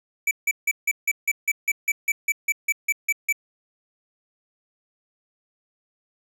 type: tone bursts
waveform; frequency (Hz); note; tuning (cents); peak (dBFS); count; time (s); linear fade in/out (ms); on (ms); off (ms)
square; 2312; D7; -28; -19; 16; 0.27-3.326; 5; 41; 160
effects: none